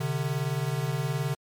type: beating tone pair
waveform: square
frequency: 130.81 / 149.81 Hz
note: C3 / D3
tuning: 0 / +35 cents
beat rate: 19 Hz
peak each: -30 dBFS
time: 0-1.35 s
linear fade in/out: 10 ms
effects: MP3 96 kbps